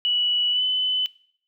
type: tone with pitch glide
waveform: sine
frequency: 2944 to 3015 Hz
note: F#7 to F#7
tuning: -9 to +32 cents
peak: -19 dBFS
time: 0.05-1.06 s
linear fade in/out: 0 ms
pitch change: +41 cents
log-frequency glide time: 0.51-0.63 s
effects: noise-tail reverb RT60 0.6 s tail -21 dB re dry